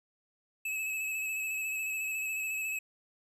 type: tone with vibrato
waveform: square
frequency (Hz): 2590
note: E7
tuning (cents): -31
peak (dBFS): -33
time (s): 0.65-2.79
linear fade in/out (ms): 5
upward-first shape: square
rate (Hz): 14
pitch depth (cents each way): 22
effects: none